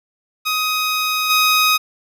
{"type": "tone with level steps", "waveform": "15% pulse", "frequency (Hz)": 1256, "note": "D#6", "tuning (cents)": 16, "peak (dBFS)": [-11, -6], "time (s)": [0.45, 1.78], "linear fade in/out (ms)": 20, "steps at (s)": 1.29, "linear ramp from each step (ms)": 20, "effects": []}